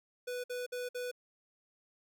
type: tone bursts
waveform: square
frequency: 494.1 Hz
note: B4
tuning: 1 cent sharp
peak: -37 dBFS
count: 4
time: 0.27-1.115 s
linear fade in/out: 10 ms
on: 170 ms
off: 55 ms
effects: none